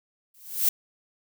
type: noise with exponential growth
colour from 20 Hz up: violet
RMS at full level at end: -18 dBFS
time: 0.34-0.69 s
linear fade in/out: 5 ms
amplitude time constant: 75 ms
effects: none